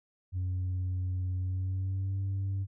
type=tone with pitch glide; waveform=sine; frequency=91.8 to 97.26 Hz; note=F#2 to G2; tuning=-13 to -13 cents; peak=-27 dBFS; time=0.32-2.67 s; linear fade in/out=50 ms; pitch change=+100 cents; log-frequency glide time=1.38-2.19 s; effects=tanh soft clip ceiling -28 dBFS